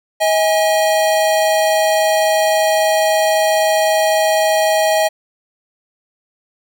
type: tone pair together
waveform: square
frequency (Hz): 636.7 / 822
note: D#5 / G#5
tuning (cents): +40 / -18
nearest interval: major third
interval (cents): 442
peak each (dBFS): -14 / -18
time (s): 0.2-5.09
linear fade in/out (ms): 20
effects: none